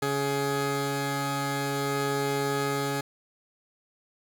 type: tone pair together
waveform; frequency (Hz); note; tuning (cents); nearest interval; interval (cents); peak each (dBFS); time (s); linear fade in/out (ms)
15% pulse; 139.9 / 419.2; C#3 / G#4; +16 / +16; octave + perfect fifth; 1900; -23; 0.02-3.01; 5
effects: none